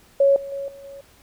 sine tone with level steps, 554.4 Hz, C#5, in tune, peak -12 / -30 / -26 / -39 / -36 dBFS, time 0.2-1.01 s, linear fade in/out 5 ms, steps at 0.36 / 0.52 / 0.68 / 0.84 s, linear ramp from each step 2 ms, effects pink hiss -54 dBFS RMS until 1.22 s

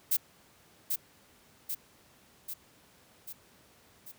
violet noise with echo, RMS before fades -26 dBFS, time 0.11-0.17 s, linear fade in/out 10 ms, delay 790 ms, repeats 5, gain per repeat -4 dB, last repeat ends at 4.12 s, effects pink hiss -61 dBFS RMS until 4.18 s + high-pass 80 Hz 12 dB/octave

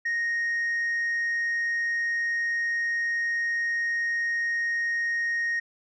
sine tone, 1864.7 Hz, A#6, in tune, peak -22 dBFS, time 0.05-5.6 s, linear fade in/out 10 ms, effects tanh soft clip ceiling -23 dBFS

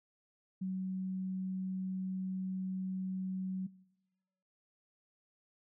sine tone, 187.7 Hz, F#3, 25 cents sharp, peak -34 dBFS, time 0.61-3.67 s, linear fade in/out 10 ms, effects noise-tail reverb RT60 1.0 s tail -23 dB re dry

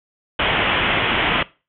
white low-pass noise, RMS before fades -19 dBFS, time 0.39-1.43 s, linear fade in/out 5 ms, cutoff 3300 Hz, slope 96 dB/octave, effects noise-tail reverb RT60 0.3 s tail -20 dB re dry

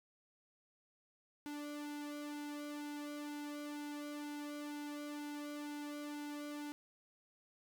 sawtooth tone with flanger, 293.7 Hz, D4, in tune, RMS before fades -45 dBFS, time 1.46-6.72 s, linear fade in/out 0 ms, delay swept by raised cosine 1.6 to 2.3 ms, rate 2.1 Hz, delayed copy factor -0.7, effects none

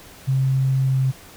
sine tone with pitch glide, 133.1 to 132.1 Hz, C3 to C3, +30 to +17 cents, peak -16 dBFS, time 0.27-1.12 s, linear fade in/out 20 ms, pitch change -13 cents, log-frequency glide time 0.81-1 s, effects pink hiss -44 dBFS RMS until 1.36 s

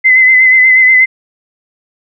sine tone with vibrato, 2042 Hz, C7, 43 cents flat, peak -3 dBFS, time 0.04-1.06 s, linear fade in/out 20 ms, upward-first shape sine, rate 8.3 Hz, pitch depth 33 cents each way, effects none

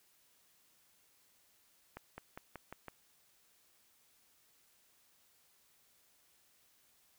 accelerating click train, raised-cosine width 0.5 ms, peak -30 dBFS, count 6, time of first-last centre 1.97-2.883 s, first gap 210 ms, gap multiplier 0.93, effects white hiss -70 dBFS RMS until 7.18 s

